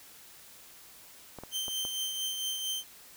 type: clicks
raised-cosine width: 1 ms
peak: -28 dBFS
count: 4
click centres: 1.387 / 1.436 / 1.682 / 1.851 s
type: tone with tremolo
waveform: sawtooth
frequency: 3118 Hz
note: G7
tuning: 10 cents flat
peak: -27 dBFS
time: 1.51-2.84 s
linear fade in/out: 50 ms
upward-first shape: triangle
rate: 4.4 Hz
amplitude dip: 45%
effects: white hiss -53 dBFS RMS until 3.16 s